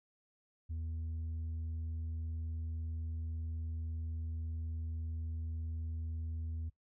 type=tone; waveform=sine; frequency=80.9 Hz; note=E2; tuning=32 cents flat; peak=-34 dBFS; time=0.69-6.7 s; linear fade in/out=20 ms; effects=noise-tail reverb RT60 0.1 s tail -19 dB re dry + tanh soft clip ceiling -36 dBFS

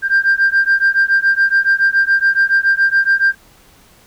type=beating tone pair; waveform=sine; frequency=1584 / 1591.1 Hz; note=G6 / G6; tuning=+18 / +25 cents; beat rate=7.1 Hz; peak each=-12 dBFS; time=0.02-3.35 s; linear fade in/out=50 ms; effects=tanh soft clip ceiling -6 dBFS + pink hiss -48 dBFS RMS until 4.06 s

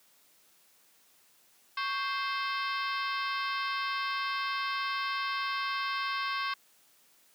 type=harmonic tone with a mistuned harmonic; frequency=523.3 Hz; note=C5; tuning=in tune; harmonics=2 / 3 / 4 / 5 / 6 / 7 / 8 / 9 / 10; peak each=-33 / -37 / -39 / -41 / -43 / -44 / -45 / -46 / -47 dBFS; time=1.77-6.54 s; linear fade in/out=5 ms; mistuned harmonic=2; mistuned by=+100 cents; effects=white hiss -64 dBFS RMS until 7.34 s + high-pass 150 Hz 12 dB/octave

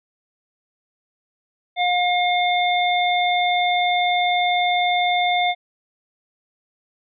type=harmonic tone; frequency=714 Hz; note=F5; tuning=38 cents sharp; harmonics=1 / 3 / 5; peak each=-18 / -23 / -25 dBFS; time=1.76-5.55 s; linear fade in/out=50 ms; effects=none

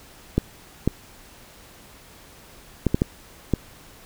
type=clicks; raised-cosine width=3 ms; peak=-5 dBFS; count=6; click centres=0.38 / 0.876 / 2.867 / 2.945 / 3.019 / 3.537 s; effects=pink hiss -48 dBFS RMS until 4.05 s

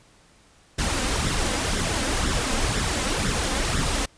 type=noise with flanger; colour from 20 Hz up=pink; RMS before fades=-24 dBFS; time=0.78-4.06 s; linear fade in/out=10 ms; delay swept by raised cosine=0.55 to 3.95 ms; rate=2 Hz; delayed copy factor=+0.55; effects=pink hiss -56 dBFS RMS until 4.17 s + resampled to 22050 Hz

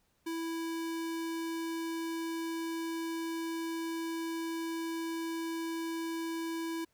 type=tone; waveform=square; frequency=329.6 Hz; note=E4; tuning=in tune; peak=-35 dBFS; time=0.26-6.85 s; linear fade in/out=10 ms; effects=pink hiss -74 dBFS RMS until 6.93 s

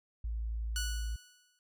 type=tone; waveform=sine; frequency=55.8 Hz; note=A1; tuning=25 cents sharp; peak=-33 dBFS; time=0.24-1.16 s; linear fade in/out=5 ms
type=tone with exponential decay; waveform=10% pulse; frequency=1474 Hz; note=F#6; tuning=7 cents flat; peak=-25 dBFS; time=0.76-1.59 s; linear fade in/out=1 ms; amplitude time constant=180 ms
effects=none

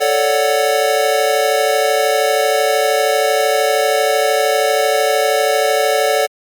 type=chord; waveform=square; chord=D major seventh; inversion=second; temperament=equal; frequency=440 / 554.4 / 587.3 / 740 Hz; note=A4 / C#5 / D5 / F#5; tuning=0 / 0 / 0 / 0 cents; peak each=-19 dBFS; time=0-6.27 s; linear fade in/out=20 ms; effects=Opus 48 kbps

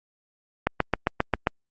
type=click train; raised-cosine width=0.5 ms; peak=-5 dBFS; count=7; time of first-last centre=0.67-1.471 s; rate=7.49 Hz; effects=Opus 48 kbps

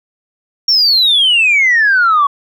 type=exponential sweep; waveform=sine; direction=down; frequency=5588 to 1108.7 Hz; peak=-6 dBFS; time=0.68-2.27 s; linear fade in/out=5 ms; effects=tanh soft clip ceiling -4 dBFS

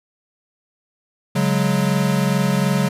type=chord; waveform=square; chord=C# suspended fourth; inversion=none; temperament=equal with one note detuned; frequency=140.93 / 185 / 207.7 Hz; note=C#3 / F#3 / G#3; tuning=+29 / 0 / 0 cents; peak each=-21 / -20 / -23 dBFS; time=1.35-2.89 s; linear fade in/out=10 ms; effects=resampled to 32000 Hz

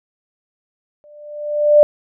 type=tone with exponential growth; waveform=sine; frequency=593 Hz; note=D5; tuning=17 cents sharp; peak=-3 dBFS; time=1.04-1.83 s; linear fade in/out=0 ms; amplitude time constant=170 ms; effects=none

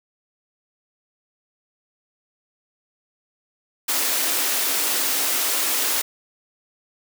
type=high-pass noise; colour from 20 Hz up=white; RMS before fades=-22 dBFS; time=3.88-6.02 s; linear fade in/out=10 ms; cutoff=240 Hz; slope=96 dB/octave; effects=none

